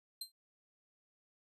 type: tone with exponential decay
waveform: sawtooth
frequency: 4143 Hz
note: C8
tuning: 18 cents flat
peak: -34 dBFS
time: 0.21-0.32 s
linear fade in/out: 5 ms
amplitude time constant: 22 ms
effects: resampled to 32000 Hz